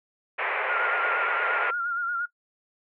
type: band-pass noise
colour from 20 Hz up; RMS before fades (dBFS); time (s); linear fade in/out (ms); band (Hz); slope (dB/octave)
white; -28; 0.38-1.71; 10; 420 to 2400; 48
type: tone with vibrato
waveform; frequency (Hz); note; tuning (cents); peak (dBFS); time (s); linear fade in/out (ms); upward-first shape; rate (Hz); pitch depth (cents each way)
sine; 1404; F6; +9; -25; 0.69-2.26; 10; sine; 8.6; 50
effects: noise-tail reverb RT60 0.1 s tail -21 dB re dry